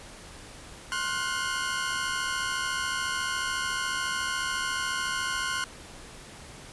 sawtooth tone cluster, 1058 / 1424 / 1498 Hz, C6 / F6 / F#6, +19 / +33 / +21 cents, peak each -29 dBFS, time 0.92-5.64 s, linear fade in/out 0 ms, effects pink hiss -46 dBFS RMS until 6.72 s + resampled to 24000 Hz

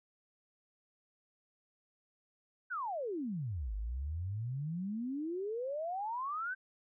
sine exponential two-way sweep, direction down then up, 1568 to 49 to 1568 Hz, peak -35 dBFS, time 2.7-6.55 s, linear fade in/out 20 ms, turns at 3.74 s, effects none

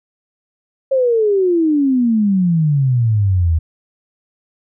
sine exponential sweep, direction down, 545 to 78 Hz, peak -11 dBFS, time 0.91-3.59 s, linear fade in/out 10 ms, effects none

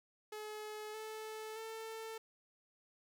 sawtooth tone with pitch steps, 426.4 / 435.9 / 445.5 Hz, G#4 / A4 / A4, +46 / -16 / +22 cents, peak -40 dBFS, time 0.32-2.18 s, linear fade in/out 5 ms, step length 620 ms, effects none

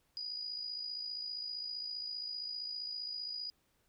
sine tone with amplitude modulation, 4913 Hz, D#8, 23 cents flat, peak -36 dBFS, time 0.17-3.5 s, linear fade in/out 0 ms, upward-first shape sine, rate 55.2 Hz, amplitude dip 55%, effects pink hiss -75 dBFS RMS until 3.88 s

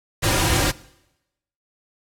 pink noise with comb filter, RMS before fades -19 dBFS, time 0.22-0.72 s, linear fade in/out 20 ms, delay 4.6 ms, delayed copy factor -0.65, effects noise-tail reverb RT60 0.9 s tail -21 dB re dry + low-pass 12000 Hz 12 dB/octave

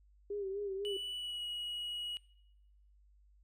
sine tone with vibrato, 396.9 Hz, G4, 22 cents sharp, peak -36 dBFS, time 0.3-0.97 s, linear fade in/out 5 ms, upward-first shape sine, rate 4 Hz, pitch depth 67 cents each way
triangle tone with pitch glide, 2960 to 2907 Hz, F#7 to F#7, 0 to -31 cents, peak -37 dBFS, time 0.85-2.17 s, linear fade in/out 0 ms, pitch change -31 cents, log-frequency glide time 1.15-1.43 s
effects noise-tail reverb RT60 0.9 s tail -22 dB re dry + added 50 Hz sine -62 dBFS peak until 3.43 s

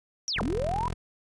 sine linear two-way sweep, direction down then up, 5930 to 185 to 1021 Hz, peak -27 dBFS, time 0.28-0.88 s, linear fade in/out 0 ms, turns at 0.42 s
15% pulse tone, 42.48 Hz, F1, 47 cents flat, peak -25 dBFS, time 0.36-0.94 s, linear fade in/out 10 ms
effects resampled to 24000 Hz

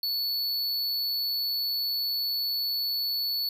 square tone, 4435 Hz, C#8, in tune, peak -27 dBFS, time 0.03-3.49 s, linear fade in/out 2 ms, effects none

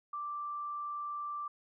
sine tone, 1174.7 Hz, D6, in tune, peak -36 dBFS, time 0.13-1.48 s, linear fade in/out 5 ms, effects none

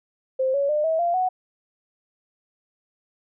sine tone with pitch steps, 523.3 / 560.9 / 601.1 / 644.3 / 690.5 / 740.1 Hz, C5 / C#5 / D5 / E5 / F5 / F#5, 0 / +20 / +40 / -40 / -20 / 0 cents, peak -19 dBFS, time 0.39-1.29 s, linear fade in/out 10 ms, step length 150 ms, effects none

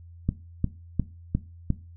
click train, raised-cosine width 5 ms, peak -10 dBFS, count 5, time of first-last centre 0.29-1.703 s, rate 2.83 Hz, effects noise-tail reverb RT60 0.3 s tail -17 dB re dry + added 85 Hz sine -44 dBFS peak until 1.96 s

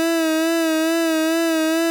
30% pulse tone with vibrato, 324.3 Hz, E4, 28 cents flat, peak -14 dBFS, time 0-1.9 s, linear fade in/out 0 ms, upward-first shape sine, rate 2.3 Hz, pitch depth 44 cents each way, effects none

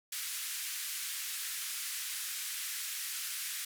white band-pass noise, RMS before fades -39 dBFS, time 0.12-3.65 s, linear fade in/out 5 ms, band 1500 to 14000 Hz, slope 24 dB/octave, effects none

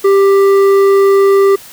sine tone with hard clipping, 393.9 Hz, G4, 8 cents sharp, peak -7 dBFS, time 0.04-1.56 s, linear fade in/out 10 ms, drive 8 dB, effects white hiss -35 dBFS RMS until 1.72 s

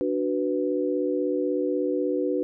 sine chord, B minor, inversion first, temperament equal, 293.7 / 370 / 493.9 Hz, D4 / F#4 / B4, 0 / 0 / 0 cents, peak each -27 dBFS, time 0.01-2.43 s, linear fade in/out 0 ms, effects none

